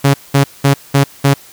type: tone bursts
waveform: sawtooth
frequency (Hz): 139.3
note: C#3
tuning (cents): +9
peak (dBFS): -3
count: 5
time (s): 0.04-1.34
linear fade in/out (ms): 10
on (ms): 100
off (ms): 200
effects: white hiss -40 dBFS RMS until 1.52 s